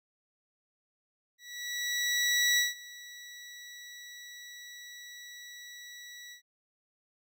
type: tone with ADSR envelope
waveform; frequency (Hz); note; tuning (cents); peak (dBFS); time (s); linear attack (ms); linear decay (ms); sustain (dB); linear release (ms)
20% pulse; 1944; B6; -28; -18; 1.38-6.42; 1200; 160; -22; 100
effects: none